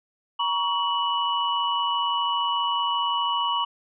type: tone cluster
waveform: sine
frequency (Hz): 947 / 1122 / 2948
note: A#5 / C#6 / F#7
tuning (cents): +27 / +21 / -7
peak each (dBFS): -26 / -26 / -27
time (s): 0.39-3.65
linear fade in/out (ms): 10
effects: none